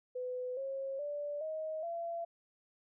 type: tone with pitch steps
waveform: sine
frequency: 502 / 541.1 / 583.3 / 628.8 / 677.9 Hz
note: B4 / C#5 / D5 / D#5 / E5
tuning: +28 / -42 / -12 / +18 / +48 cents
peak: -36 dBFS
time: 0.15-2.25 s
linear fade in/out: 10 ms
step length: 420 ms
effects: none